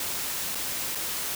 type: noise with dropouts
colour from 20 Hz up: white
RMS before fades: -31 dBFS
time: 0-1.35 s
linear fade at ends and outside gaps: 2 ms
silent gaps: 0.549-0.553 / 0.95-0.954 s
effects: none